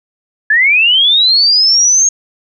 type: linear sweep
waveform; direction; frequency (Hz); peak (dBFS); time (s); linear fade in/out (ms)
sine; up; 1680 to 6550; -6; 0.5-2.09; 5
effects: none